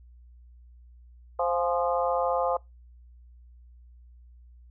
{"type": "harmonic tone with a mistuned harmonic", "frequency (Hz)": 174.61, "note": "F3", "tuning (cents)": 0, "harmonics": [3, 4, 5, 6, 7], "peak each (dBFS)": [-27, -29, -31, -33, -34], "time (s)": [1.39, 2.57], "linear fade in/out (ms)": 5, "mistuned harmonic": 5, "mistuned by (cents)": -58, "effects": ["noise-tail reverb RT60 0.2 s tail -24 dB re dry", "added 60 Hz sine -49 dBFS peak until 4.7 s"]}